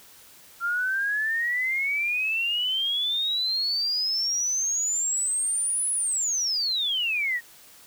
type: exponential two-way sweep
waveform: sine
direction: up then down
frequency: 1370 to 10330 to 1842 Hz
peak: -23 dBFS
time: 0.6-7.41 s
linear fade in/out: 50 ms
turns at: 5.92 s
effects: white hiss -51 dBFS RMS until 7.86 s